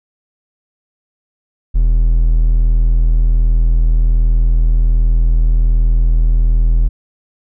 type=tone; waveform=triangle; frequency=40.65 Hz; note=E1; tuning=23 cents flat; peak=-6 dBFS; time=1.74-6.89 s; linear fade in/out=20 ms; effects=none